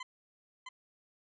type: tone with echo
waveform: 20% pulse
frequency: 1025 Hz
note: C6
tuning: 36 cents flat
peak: -35 dBFS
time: 0-0.03 s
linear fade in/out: 5 ms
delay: 660 ms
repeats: 1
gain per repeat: -3 dB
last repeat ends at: 0.69 s
effects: resampled to 16000 Hz